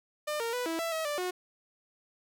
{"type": "tone with pitch steps", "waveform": "sawtooth", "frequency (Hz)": [600, 462.1, 494, 327.8, 664, 641, 588, 363.2], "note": ["D5", "A#4", "B4", "E4", "E5", "E5", "D5", "F#4"], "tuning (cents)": [37, -15, 0, -10, 12, -49, 2, -32], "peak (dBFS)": -27, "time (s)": [0.27, 1.31], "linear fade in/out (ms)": 10, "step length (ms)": 130, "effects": []}